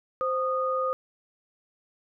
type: tone pair together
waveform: sine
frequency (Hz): 521 / 1233.4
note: C5 / D#6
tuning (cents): -7 / -16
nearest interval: octave + minor third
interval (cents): 1491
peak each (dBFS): -27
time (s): 0.21-0.93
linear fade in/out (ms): 0
effects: none